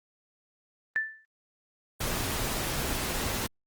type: tone with exponential decay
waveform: sine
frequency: 1763 Hz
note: A6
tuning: 3 cents sharp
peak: -21 dBFS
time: 0.96-1.25 s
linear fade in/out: 0 ms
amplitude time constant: 61 ms
type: noise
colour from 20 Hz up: pink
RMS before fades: -31 dBFS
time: 2-3.47 s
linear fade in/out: 10 ms
effects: Opus 24 kbps

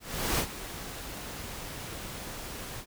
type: noise with ADSR envelope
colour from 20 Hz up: pink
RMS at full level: -27 dBFS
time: 0-2.86 s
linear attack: 390 ms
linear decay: 70 ms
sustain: -13 dB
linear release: 71 ms
effects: none

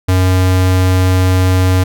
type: tone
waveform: square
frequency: 92.5 Hz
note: F#2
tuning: in tune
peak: -9 dBFS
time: 0.08-1.84 s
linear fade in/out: 10 ms
effects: none

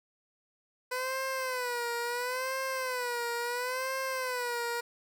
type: tone with vibrato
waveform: 15% pulse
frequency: 500 Hz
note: B4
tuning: 21 cents sharp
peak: -25 dBFS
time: 0.91-4.81 s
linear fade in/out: 10 ms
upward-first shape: sine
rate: 0.73 Hz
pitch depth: 100 cents each way
effects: none

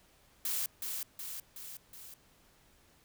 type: noise with echo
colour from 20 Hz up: blue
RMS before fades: -34 dBFS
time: 0.45-0.66 s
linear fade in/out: 2 ms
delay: 370 ms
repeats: 4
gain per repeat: -4 dB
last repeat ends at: 2.14 s
effects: pink hiss -65 dBFS RMS until 3.04 s

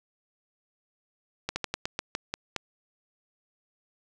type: slowing click train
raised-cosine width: 0.2 ms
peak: -12 dBFS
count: 9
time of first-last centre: 1.49-2.563 s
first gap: 70 ms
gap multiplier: 1.18
effects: none

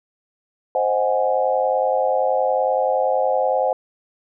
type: chord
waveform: sine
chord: Ab dominant seventh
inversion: first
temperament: equal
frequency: 523.3 / 622.3 / 740 / 830.6 Hz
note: C5 / Eb5 / Gb5 / Ab5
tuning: 0 / 0 / 0 / 0 cents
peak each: -20 / -23 / -22 / -24 dBFS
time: 0.75-3.73 s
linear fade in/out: 2 ms
effects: none

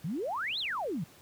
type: exponential two-way sweep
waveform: sine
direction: up then down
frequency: 141 to 4291 to 141 Hz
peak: -31 dBFS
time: 0.04-1.04 s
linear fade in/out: 5 ms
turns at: 0.59 s
effects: pink hiss -56 dBFS RMS until 1.21 s + high-pass 80 Hz 12 dB/octave

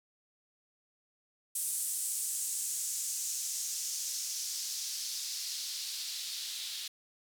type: noise with band-pass filter sweep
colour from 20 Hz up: blue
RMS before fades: -37 dBFS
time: 1.55-6.88 s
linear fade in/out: 5 ms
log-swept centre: 9100 to 3700 Hz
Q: 2.1
effects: none

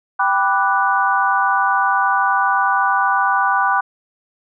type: chord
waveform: sine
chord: G major seventh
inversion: none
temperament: equal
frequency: 784 / 987.8 / 1174.7 / 1480 Hz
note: G5 / B5 / D6 / F#6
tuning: 0 / 0 / 0 / 0 cents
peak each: -19 dBFS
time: 0.19-3.81 s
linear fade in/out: 10 ms
effects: none

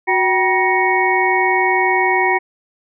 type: tone cluster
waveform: sine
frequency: 368 / 769 / 962 / 1871 / 2220 Hz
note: F#4 / G5 / B5 / A#6 / C#7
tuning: -9 / -33 / -46 / +6 / +2 cents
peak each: -19 dBFS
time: 0.07-2.39 s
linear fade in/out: 20 ms
effects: none

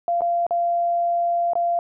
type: tone with dropouts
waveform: sine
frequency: 690 Hz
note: F5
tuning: 21 cents flat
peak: -18 dBFS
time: 0.08-1.79 s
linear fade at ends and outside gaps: 1 ms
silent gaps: 0.208-0.218 / 0.466-0.508 / 1.534-1.554 s
effects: none

